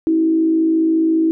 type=tone with frequency modulation; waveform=sine; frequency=323.5 Hz; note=E4; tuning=32 cents flat; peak=-12 dBFS; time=0.07-1.31 s; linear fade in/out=0 ms; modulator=54.5 Hz; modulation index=0.35; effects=none